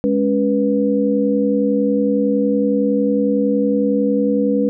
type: tone cluster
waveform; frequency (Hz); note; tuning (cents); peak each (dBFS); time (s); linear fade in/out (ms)
sine; 207.7 / 278.6 / 488.5; G#3 / C#4 / B4; 0 / +9 / -19; -18; 0.04-4.69; 0
effects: none